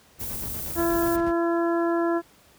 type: noise with tremolo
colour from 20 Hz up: brown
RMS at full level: -31 dBFS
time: 0.18-1.33 s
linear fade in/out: 50 ms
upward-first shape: square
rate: 8.3 Hz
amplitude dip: 50%
type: noise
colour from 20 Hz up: violet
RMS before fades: -33 dBFS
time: 0.19-1.17 s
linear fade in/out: 20 ms
type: harmonic tone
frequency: 338.2 Hz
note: E4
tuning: 44 cents sharp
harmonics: 1 / 2 / 3 / 4 / 5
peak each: -22 / -28 / -32 / -34 / -36 dBFS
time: 0.75-2.22 s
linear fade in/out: 50 ms
effects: pink hiss -56 dBFS RMS until 2.58 s + high-pass 60 Hz 12 dB/octave